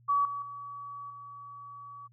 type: tone with level steps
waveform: sine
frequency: 1138 Hz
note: C#6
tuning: 45 cents sharp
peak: -23 / -33 / -39 / -43 dBFS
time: 0.08-2.08 s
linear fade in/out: 20 ms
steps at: 0.25 / 0.42 / 1.1 s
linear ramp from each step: 2 ms
effects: added 119 Hz sine -58 dBFS peak until 2.12 s